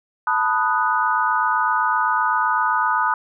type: chord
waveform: sine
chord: B dominant seventh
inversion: third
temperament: equal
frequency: 880 / 987.8 / 1244.5 / 1480 Hz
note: A5 / B5 / D#6 / F#6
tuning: 0 / 0 / 0 / 0 cents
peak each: -23 / -22 / -21 / -23 dBFS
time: 0.27-3.14 s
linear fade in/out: 2 ms
effects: none